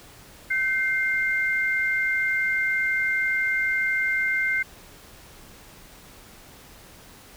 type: tone pair together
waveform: sine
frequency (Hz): 1542.2 / 2104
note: G6 / C7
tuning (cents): -29 / +9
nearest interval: perfect fourth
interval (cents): 538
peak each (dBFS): -25 / -23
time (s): 0.5-4.63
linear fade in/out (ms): 10
effects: pink hiss -48 dBFS RMS until 7.36 s